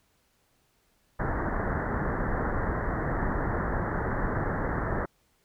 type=low-pass noise; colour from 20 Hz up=pink; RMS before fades=-29 dBFS; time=1.19-5.06 s; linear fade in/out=10 ms; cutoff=1900 Hz; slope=96 dB/octave; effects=pink hiss -69 dBFS RMS until 5.44 s